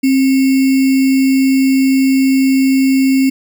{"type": "tone with sample-and-hold", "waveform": "sine", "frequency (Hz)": 266.2, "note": "C4", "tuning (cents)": 30, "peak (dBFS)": -8, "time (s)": [0.03, 3.3], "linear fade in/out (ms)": 10, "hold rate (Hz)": 2450, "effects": []}